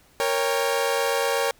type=chord; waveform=sawtooth; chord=G diminished; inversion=first; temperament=equal with one note detuned; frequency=466.2 / 554.4 / 797.2 Hz; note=Bb4 / Db5 / G5; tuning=0 / 0 / +29 cents; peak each=-21 / -21 / -25 dBFS; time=0.2-1.51 s; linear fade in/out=0 ms; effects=pink hiss -57 dBFS RMS until 1.59 s